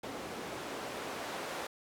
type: noise with band-pass filter sweep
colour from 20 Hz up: white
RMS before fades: -41 dBFS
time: 0.03-1.67 s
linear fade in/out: 5 ms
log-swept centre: 320 to 590 Hz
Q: 0.73
effects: none